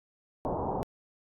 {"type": "low-pass noise", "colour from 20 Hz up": "white", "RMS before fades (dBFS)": -32, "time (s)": [0.45, 0.83], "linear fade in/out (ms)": 0, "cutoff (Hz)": 960, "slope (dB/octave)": 48, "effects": ["AAC 64 kbps"]}